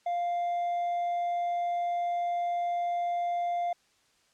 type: tone with hard clipping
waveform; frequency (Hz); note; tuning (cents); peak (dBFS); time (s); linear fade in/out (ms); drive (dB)
sine; 698.5; F5; 0; -28; 0.06-3.73; 5; 2
effects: white hiss -67 dBFS RMS until 4.33 s + low-pass 7000 Hz 12 dB/octave